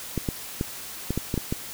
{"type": "clicks", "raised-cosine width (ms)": 3, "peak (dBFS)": -12, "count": 8, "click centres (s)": [0.177, 0.288, 0.611, 1.106, 1.176, 1.341, 1.377, 1.525], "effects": ["white hiss -38 dBFS RMS until 1.73 s"]}